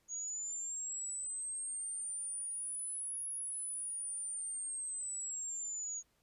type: linear two-way sweep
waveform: sine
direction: up then down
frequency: 6650 to 10510 to 6650 Hz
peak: -38 dBFS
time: 0.08-6.03 s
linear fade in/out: 50 ms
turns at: 3.28 s
effects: pink hiss -75 dBFS RMS until 6.22 s + resampled to 32000 Hz